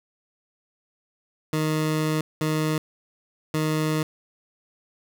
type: tone bursts at uneven times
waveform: 20% pulse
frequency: 155.56 Hz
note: D#3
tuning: in tune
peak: -17 dBFS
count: 3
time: 1.53-2.21 / 2.41-2.78 / 3.54-4.03 s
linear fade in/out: 2 ms
effects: none